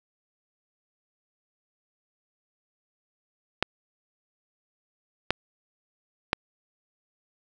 clicks, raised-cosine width 0.3 ms, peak -5 dBFS, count 3, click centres 3.626 / 5.306 / 6.331 s, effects none

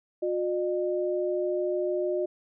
sine tone pair together, 360.2 / 606.8 Hz, F#4 / D#5, -46 / -44 cents, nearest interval major sixth, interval 902 cents, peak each -27 / -29 dBFS, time 0.22-2.26 s, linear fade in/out 10 ms, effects none

